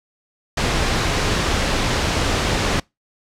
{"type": "noise", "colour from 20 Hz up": "pink", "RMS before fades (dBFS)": -19, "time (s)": [0.57, 2.8], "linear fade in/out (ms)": 5, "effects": ["noise-tail reverb RT60 0.2 s tail -25 dB re dry", "low-pass 6000 Hz 12 dB/octave"]}